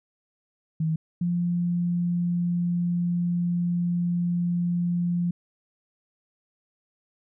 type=tone pair in turn; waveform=sine; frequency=159.6 / 174.27 Hz; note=D#3 / F3; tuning=+44 / -3 cents; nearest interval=major second; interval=153 cents; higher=second; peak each=-22 dBFS; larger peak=neither; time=0.8-0.96 / 1.21-5.31 s; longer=second; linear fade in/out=5 ms; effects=none